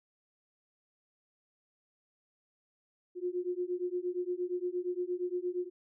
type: beating tone pair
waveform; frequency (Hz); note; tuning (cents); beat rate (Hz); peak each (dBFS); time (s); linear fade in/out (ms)
sine; 354 / 362.6; F4 / F#4; +23 / -35; 8.6; -35 / -35; 3.15-5.7; 50
effects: none